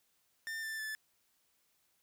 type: tone with pitch steps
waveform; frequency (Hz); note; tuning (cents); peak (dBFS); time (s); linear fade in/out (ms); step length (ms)
45% pulse; 1800 / 1772.1 / 1744.7; A6 / A6 / A6; +39 / +12 / -15; -38; 0.47-0.95; 0; 160
effects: white hiss -75 dBFS RMS until 2.02 s